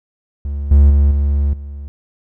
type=tone with level steps; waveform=triangle; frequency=71.1 Hz; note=C#2; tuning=45 cents sharp; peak=-17 / -3 / -6 / -10 / -24 dBFS; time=0.45-1.88 s; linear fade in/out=0 ms; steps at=0.71 / 0.9 / 1.11 / 1.53 s; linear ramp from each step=5 ms; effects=none